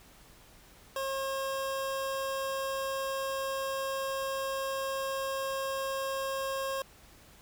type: tone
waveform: 25% pulse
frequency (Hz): 539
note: C#5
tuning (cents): -49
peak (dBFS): -28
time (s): 0.96-6.82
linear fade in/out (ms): 2
effects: added 50 Hz sine -63 dBFS peak until 7.41 s + pink hiss -57 dBFS RMS until 7.41 s